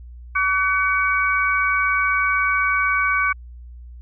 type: tone cluster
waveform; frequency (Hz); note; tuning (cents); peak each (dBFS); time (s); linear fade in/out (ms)
sine; 1144 / 1508 / 2258; D6 / F#6 / C#7; -46 / +32 / +31; -21; 0.35-3.33; 10
effects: added 60 Hz sine -36 dBFS peak until 4.01 s